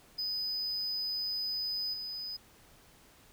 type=tone with level steps; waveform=triangle; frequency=4999 Hz; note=D#8; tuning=7 cents sharp; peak=-31 / -36 dBFS; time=0.18-2.37 s; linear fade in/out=10 ms; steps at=1.93 s; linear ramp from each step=10 ms; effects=pink hiss -60 dBFS RMS until 3.32 s